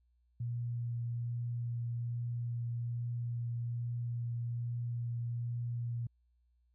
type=tone with vibrato; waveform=sine; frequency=119 Hz; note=A#2; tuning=36 cents sharp; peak=-34 dBFS; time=0.4-6.07 s; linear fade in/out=5 ms; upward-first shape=triangle; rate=1.2 Hz; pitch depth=11 cents each way; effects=added 60 Hz sine -69 dBFS peak until 6.74 s